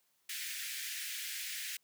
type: high-pass noise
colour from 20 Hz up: pink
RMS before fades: -41 dBFS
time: 0.29-1.77 s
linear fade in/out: 5 ms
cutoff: 1700 Hz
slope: 48 dB/octave
effects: white hiss -75 dBFS RMS until 1.83 s + high-pass 100 Hz 12 dB/octave